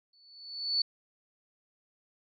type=tone with exponential growth; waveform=sine; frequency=4462 Hz; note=C#8; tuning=11 cents sharp; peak=-23 dBFS; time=0.13-0.82 s; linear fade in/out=5 ms; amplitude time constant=150 ms; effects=none